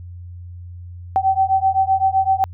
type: beating tone pair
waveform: sine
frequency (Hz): 765 / 772.8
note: G5 / G5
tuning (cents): -42 / -25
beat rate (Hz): 7.8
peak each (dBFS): -17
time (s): 1.16-2.44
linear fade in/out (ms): 0
effects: added 88 Hz sine -32 dBFS peak until 2.53 s